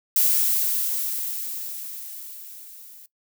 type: noise with level ramp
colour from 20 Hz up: violet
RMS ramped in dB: -18 to -46 dBFS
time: 0.16-3.06 s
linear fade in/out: 2 ms
effects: noise-tail reverb RT60 0.1 s tail -18 dB re dry